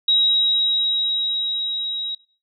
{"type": "tone with level ramp", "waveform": "sine", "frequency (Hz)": 3827, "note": "A#7", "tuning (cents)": 45, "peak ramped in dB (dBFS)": [-13, -24], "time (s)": [0.08, 2.15], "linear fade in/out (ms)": 5, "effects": ["noise-tail reverb RT60 0.4 s tail -20 dB re dry"]}